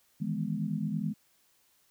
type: chord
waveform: sine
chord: E major seventh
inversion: third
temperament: equal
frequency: 155.56 / 164.81 / 207.7 / 246.9 Hz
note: D#3 / E3 / G#3 / B3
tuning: 0 / 0 / 0 / 0 cents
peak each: -36 / -35 / -33 / -38 dBFS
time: 0.2-1.14 s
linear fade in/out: 20 ms
effects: white hiss -68 dBFS RMS until 1.9 s